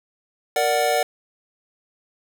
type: chord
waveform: square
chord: Bb augmented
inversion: none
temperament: equal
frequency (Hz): 466.2 / 587.3 / 740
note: Bb4 / D5 / F#5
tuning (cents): 0 / 0 / 0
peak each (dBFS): -25 / -23 / -22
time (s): 0.56-1.03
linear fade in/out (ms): 2
effects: none